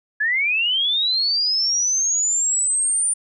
sine linear sweep, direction up, 1671 to 9270 Hz, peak -17 dBFS, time 0.2-3.14 s, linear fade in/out 10 ms, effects none

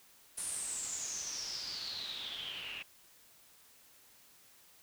white noise with low-pass filter sweep, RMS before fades -41 dBFS, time 0.37-2.83 s, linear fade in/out 10 ms, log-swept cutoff 9700 to 2600 Hz, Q 10, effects white hiss -62 dBFS RMS until 4.82 s

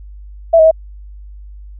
sine tone with pitch steps, 662 / 635 / 643 Hz, E5 / D#5 / E5, +7 / +35 / -43 cents, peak -4 dBFS, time 0.53-0.713 s, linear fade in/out 10 ms, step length 61 ms, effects added 50 Hz sine -31 dBFS peak until 1.79 s

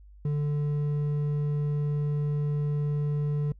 sine tone with hard clipping, 146.83 Hz, D3, in tune, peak -26 dBFS, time 0.25-3.52 s, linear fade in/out 2 ms, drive 5 dB, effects noise-tail reverb RT60 0.1 s tail -25 dB re dry + added 50 Hz sine -48 dBFS peak until 3.59 s

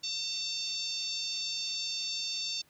harmonic tone, 903 Hz, A5, 45 cents sharp, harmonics 3 / 4 / 5 / 6 / 7 / 8, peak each -43 / -38 / -36 / -40 / -44 / -48 dBFS, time 0.03-2.62 s, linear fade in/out 10 ms, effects pink hiss -65 dBFS RMS until 2.69 s + high-pass 80 Hz 12 dB/octave

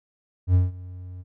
triangle tone with ADSR envelope, 90.8 Hz, F#2, 32 cents flat, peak -11 dBFS, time 0.47-1.24 s, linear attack 73 ms, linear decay 170 ms, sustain -22 dB, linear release 35 ms, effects none

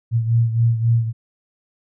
sine beating tone pair, 115.1 / 118.8 Hz, A#2 / A#2, -22 / +33 cents, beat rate 3.7 Hz, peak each -15 / -21 dBFS, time 0.11-1.13 s, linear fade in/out 50 ms, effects none

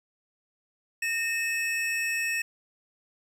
square tone pair together, 1836.5 / 2592 Hz, A#6 / E7, -26 / -30 cents, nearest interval tritone, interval 596 cents, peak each -31 / -29 dBFS, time 1.02-2.42 s, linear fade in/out 5 ms, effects low-pass 12000 Hz 12 dB/octave + 10-bit

